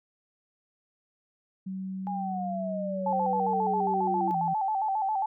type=tone with pitch glide; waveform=sine; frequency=189.6 to 168.91 Hz; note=F#3 to E3; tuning=+43 to +43 cents; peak=-32 dBFS; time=1.66-4.54 s; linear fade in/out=10 ms; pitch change=-200 cents; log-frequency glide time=4.29-4.37 s
type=exponential sweep; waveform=sine; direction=down; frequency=830.6 to 332.8 Hz; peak=-31 dBFS; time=2.07-4.31 s; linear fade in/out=0 ms
type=tone with vibrato; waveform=sine; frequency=819 Hz; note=G#5; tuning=24 cents flat; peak=-25 dBFS; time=3.06-5.26 s; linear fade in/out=5 ms; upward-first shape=square; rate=7.4 Hz; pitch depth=95 cents each way
effects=none